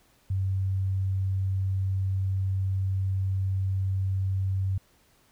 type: tone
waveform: sine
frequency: 95.7 Hz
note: G2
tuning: 41 cents flat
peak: -24 dBFS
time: 0.3-4.78 s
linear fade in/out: 5 ms
effects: pink hiss -63 dBFS RMS until 5.31 s